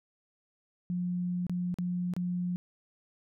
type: tone with dropouts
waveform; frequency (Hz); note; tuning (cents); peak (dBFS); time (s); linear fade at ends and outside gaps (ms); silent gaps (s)
sine; 178.1; F3; +34; -29; 0.9-2.56; 0; 1.467-1.496 / 1.742-1.786 / 2.137-2.165
effects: none